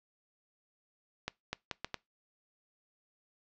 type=accelerating click train; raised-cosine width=0.2 ms; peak=-17 dBFS; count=5; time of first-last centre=1.28-1.943 s; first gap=250 ms; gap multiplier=0.73; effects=noise-tail reverb RT60 0.2 s tail -23 dB re dry + low-pass 5000 Hz 12 dB/octave